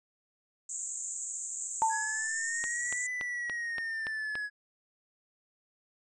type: band-pass noise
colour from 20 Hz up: white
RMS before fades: -38 dBFS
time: 0.69-3.07 s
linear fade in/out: 5 ms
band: 6800 to 7900 Hz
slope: 96 dB/octave
type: tone with exponential decay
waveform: sine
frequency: 889 Hz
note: A5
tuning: 18 cents sharp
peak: -21 dBFS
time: 1.82-2.28 s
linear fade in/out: 0 ms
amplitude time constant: 100 ms
type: linear two-way sweep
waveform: triangle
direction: up then down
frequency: 1661.2 to 2001 to 1672 Hz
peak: -31 dBFS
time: 1.89-4.5 s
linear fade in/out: 50 ms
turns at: 3.1 s
type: click train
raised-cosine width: 0.3 ms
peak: -22 dBFS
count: 7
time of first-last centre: 2.64-4.354 s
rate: 3.5 Hz
effects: resampled to 24000 Hz